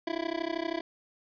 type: tone with amplitude modulation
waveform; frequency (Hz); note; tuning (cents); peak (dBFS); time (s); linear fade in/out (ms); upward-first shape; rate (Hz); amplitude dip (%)
25% pulse; 332.3; E4; +14; -23; 0.07-0.81; 5; sine; 32.7; 95
effects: resampled to 11025 Hz + 9-bit